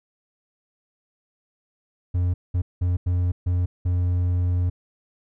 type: tone bursts at uneven times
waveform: triangle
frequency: 89 Hz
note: F2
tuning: 33 cents sharp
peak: -17 dBFS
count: 6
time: 2.14-2.34 / 2.54-2.62 / 2.81-2.97 / 3.06-3.32 / 3.46-3.66 / 3.85-4.7 s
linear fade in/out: 10 ms
effects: none